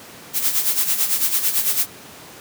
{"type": "noise with tremolo", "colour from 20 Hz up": "blue", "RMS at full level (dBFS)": -17, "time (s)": [0.33, 1.87], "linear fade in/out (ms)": 50, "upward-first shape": "sine", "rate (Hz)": 9, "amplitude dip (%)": 65, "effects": ["pink hiss -40 dBFS RMS until 2.4 s", "high-pass 150 Hz 12 dB/octave"]}